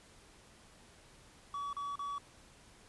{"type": "tone bursts", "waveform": "triangle", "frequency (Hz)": 1138, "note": "C#6", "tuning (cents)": 45, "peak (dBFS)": -35, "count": 3, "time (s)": [1.54, 2.182], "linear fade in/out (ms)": 2, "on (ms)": 190, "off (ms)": 36, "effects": ["pink hiss -60 dBFS RMS until 2.88 s", "resampled to 24000 Hz"]}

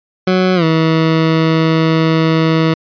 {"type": "tone with pitch glide", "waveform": "20% pulse", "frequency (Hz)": [185, 161.05], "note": ["F#3", "E3"], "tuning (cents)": [0, -40], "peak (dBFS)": -5, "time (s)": [0.27, 2.74], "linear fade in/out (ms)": 5, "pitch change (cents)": -240, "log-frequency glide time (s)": [0.55, 0.64], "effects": ["resampled to 11025 Hz"]}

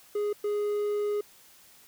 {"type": "tone bursts at uneven times", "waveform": "triangle", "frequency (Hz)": 414.8, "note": "G#4", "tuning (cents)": -2, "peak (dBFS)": -24, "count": 2, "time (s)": [[0.15, 0.33], [0.44, 1.21]], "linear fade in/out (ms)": 5, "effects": ["white hiss -56 dBFS RMS until 1.87 s"]}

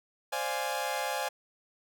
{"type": "chord", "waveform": "sawtooth", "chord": "D half-diminished seventh", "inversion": "third", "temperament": "equal", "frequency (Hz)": [523.3, 587.3, 698.5, 830.6], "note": ["C5", "D5", "F5", "Ab5"], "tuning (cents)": [0, 0, 0, 0], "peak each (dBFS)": [-33, -34, -34, -30], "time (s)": [0.32, 1.29], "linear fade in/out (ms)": 10, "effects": []}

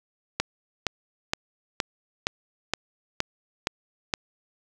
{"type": "click train", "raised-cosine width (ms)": 0.2, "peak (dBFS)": -6, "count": 9, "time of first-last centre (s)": [0.4, 4.138], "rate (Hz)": 2.14, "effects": []}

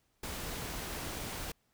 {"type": "noise", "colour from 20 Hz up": "pink", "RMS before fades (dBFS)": -40, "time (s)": [0.23, 1.52], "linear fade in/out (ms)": 5, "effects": ["pink hiss -75 dBFS RMS until 1.73 s"]}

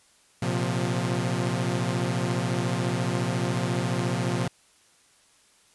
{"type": "chord", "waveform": "sawtooth", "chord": "Bb suspended second", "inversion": "none", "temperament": "equal with one note detuned", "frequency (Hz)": [116.54, 130.81, 176.54], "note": ["Bb2", "C3", "F3"], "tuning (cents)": [0, 0, 19], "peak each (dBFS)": -25, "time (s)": [0.42, 4.48], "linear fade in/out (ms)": 5, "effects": ["white hiss -60 dBFS RMS until 5.74 s", "resampled to 24000 Hz"]}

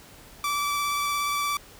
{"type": "tone with vibrato", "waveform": "sawtooth", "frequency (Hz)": 1159, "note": "D6", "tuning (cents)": -23, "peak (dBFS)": -21, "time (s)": [0.44, 1.57], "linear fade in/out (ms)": 2, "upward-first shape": "square", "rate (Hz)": 17, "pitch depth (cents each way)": 10, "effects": ["pink hiss -49 dBFS RMS until 1.79 s"]}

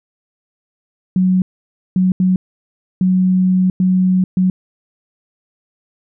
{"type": "tone bursts at uneven times", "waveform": "sine", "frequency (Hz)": 185, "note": "F#3", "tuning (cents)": 0, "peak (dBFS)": -10, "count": 6, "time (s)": [[1.16, 1.42], [1.96, 2.12], [2.2, 2.36], [3.01, 3.7], [3.8, 4.24], [4.37, 4.5]], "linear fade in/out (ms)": 2, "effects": []}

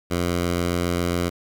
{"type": "tone", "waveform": "10% pulse", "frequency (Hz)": 87.31, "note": "F2", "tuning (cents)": 0, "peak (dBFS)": -13, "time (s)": [0.1, 1.3], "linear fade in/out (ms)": 20, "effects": ["9-bit"]}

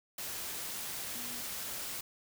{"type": "tone in noise", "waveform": "sine", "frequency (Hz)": 243, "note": "B3", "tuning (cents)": -28, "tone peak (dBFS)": -50, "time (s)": [1.15, 1.41], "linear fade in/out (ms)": 5, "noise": "white", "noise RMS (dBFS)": -40, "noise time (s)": [0.18, 2.01], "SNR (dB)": -13, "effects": []}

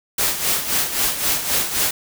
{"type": "noise with tremolo", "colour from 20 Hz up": "white", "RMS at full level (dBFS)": -18, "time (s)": [0.18, 1.91], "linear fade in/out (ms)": 5, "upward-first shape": "sine", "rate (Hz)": 3.8, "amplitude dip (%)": 65, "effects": []}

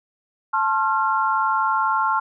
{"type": "tone cluster", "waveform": "sine", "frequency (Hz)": [878, 1070, 1378], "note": ["A5", "C6", "F6"], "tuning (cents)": [-4, 38, -24], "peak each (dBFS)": -22, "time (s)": [0.53, 2.2], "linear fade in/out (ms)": 10, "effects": []}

